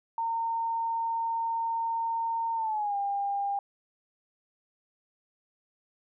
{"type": "tone with pitch glide", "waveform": "sine", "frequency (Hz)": [915, 801.2], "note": ["A#5", "G5"], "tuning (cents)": [-32, 38], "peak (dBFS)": -27, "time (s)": [0.18, 3.59], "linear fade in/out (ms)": 2, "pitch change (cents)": -230, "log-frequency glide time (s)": [2.55, 2.96], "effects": []}